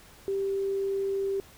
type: tone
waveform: sine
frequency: 392 Hz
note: G4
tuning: in tune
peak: -26 dBFS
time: 0.28-1.4 s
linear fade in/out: 0 ms
effects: pink hiss -53 dBFS RMS until 1.57 s

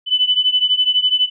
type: beating tone pair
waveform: sine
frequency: 2997 / 3009 Hz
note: F#7 / F#7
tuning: +22 / +28 cents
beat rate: 12 Hz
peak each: -15 / -17 dBFS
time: 0.06-1.3 s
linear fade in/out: 50 ms
effects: none

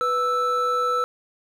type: tone pair together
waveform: triangle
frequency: 493.9 / 1318.5 Hz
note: B4 / E6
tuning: 0 / 0 cents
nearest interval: octave + perfect fourth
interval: 1700 cents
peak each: -24 / -19 dBFS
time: 0.01-1.04 s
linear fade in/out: 0 ms
effects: none

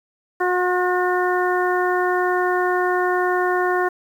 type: harmonic tone with a mistuned harmonic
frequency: 362.1 Hz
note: F#4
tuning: 37 cents flat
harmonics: 1 / 2 / 3 / 4 / 5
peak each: -20 / -23 / -25 / -26 / -27 dBFS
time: 0.4-3.89 s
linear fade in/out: 10 ms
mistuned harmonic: 3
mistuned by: -17 cents
effects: 8-bit

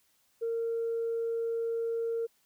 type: tone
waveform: sine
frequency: 460 Hz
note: A#4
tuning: 23 cents flat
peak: -28 dBFS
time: 0.41-2.27 s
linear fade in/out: 20 ms
effects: tanh soft clip ceiling -25 dBFS + white hiss -70 dBFS RMS until 2.45 s

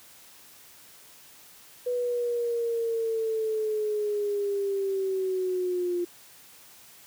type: linear sweep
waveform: sine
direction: down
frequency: 493.9 to 349.2 Hz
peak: -25 dBFS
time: 1.86-6.05 s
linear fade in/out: 10 ms
effects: white hiss -52 dBFS RMS until 7.06 s + high-pass 60 Hz 12 dB/octave

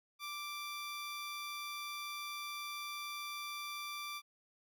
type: tone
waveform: 15% pulse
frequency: 1174.7 Hz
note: D6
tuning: in tune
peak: -35 dBFS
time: 0.19-4.22 s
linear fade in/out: 50 ms
effects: none

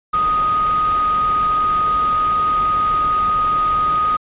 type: tone in noise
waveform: sine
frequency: 1244.5 Hz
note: D#6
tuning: in tune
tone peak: -14 dBFS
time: 0.13-4.17 s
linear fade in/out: 10 ms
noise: pink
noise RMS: -30 dBFS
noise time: 0.13-4.17 s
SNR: +13 dB
effects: resampled to 8000 Hz

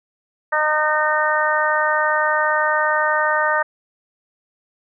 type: harmonic tone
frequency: 305.8 Hz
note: D#4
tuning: 30 cents flat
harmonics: 2 / 3 / 4 / 5 / 6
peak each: -22 / -22 / -22 / -22 / -22 dBFS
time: 0.52-3.63 s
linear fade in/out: 10 ms
effects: none

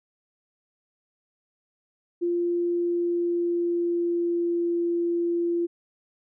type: tone with pitch glide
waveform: sine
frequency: 347 to 343 Hz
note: F4 to F4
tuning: -11 to -31 cents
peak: -22 dBFS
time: 2.21-5.67 s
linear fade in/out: 20 ms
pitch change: -20 cents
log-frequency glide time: 2.71-4.77 s
effects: none

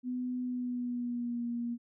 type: tone with pitch glide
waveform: sine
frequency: 250 to 237.3 Hz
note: B3 to A#3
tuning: +21 to +31 cents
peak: -32 dBFS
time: 0.03-1.78 s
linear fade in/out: 50 ms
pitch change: -90 cents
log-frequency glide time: 0.43-1.45 s
effects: none

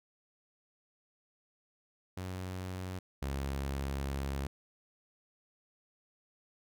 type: tone pair in turn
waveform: sawtooth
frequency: 92.5 / 68.66 Hz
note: F#2 / C#2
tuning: 0 / -16 cents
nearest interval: perfect fourth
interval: 516 cents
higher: first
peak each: -34 / -30 dBFS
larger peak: second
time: 2.17-2.99 / 3.22-4.47 s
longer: second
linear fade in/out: 5 ms
effects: none

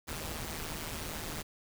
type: noise with amplitude modulation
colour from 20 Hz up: pink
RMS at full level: -36 dBFS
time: 0.07-1.43 s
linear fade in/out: 20 ms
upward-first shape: sine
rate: 157 Hz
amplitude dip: 75%
effects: none

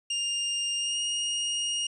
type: tone with pitch glide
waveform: sawtooth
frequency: 2810 to 2857 Hz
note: F7 to F7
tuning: +10 to +39 cents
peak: -24 dBFS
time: 0.1-1.87 s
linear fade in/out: 5 ms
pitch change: +29 cents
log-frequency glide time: 0.77-1 s
effects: resampled to 22050 Hz

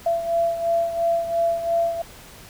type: beating tone pair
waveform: sine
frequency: 674 / 676.9 Hz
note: E5 / E5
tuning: +38 / +46 cents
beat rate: 2.9 Hz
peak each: -20 / -26 dBFS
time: 0.06-2.02 s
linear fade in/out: 5 ms
effects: pink hiss -44 dBFS RMS until 2.49 s

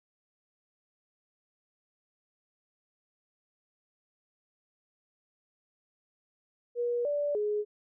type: tone with pitch steps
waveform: sine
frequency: 480.2 / 582 / 418.6 Hz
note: B4 / D5 / G#4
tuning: -49 / -16 / +14 cents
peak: -27 dBFS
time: 6.75-7.65 s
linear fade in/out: 50 ms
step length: 300 ms
effects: none

